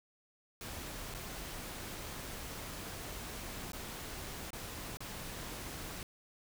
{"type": "noise with dropouts", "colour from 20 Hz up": "pink", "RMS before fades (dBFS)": -44, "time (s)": [0.61, 6.03], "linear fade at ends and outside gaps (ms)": 1, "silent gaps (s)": [[1.14, 1.147], [3.719, 3.732], [4.505, 4.531], [4.971, 5.005]], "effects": []}